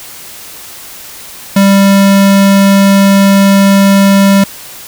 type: tone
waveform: square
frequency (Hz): 197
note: G3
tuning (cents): +9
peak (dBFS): -4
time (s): 1.56-4.44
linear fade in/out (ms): 5
effects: white hiss -29 dBFS RMS until 4.87 s